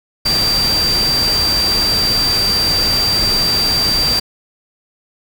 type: tone in noise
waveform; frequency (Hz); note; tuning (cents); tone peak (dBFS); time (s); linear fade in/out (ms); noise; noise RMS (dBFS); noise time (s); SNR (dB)
sine; 4699; D8; 0; -13; 0.25-4.2; 10; pink; -21; 0.25-4.2; +5
effects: none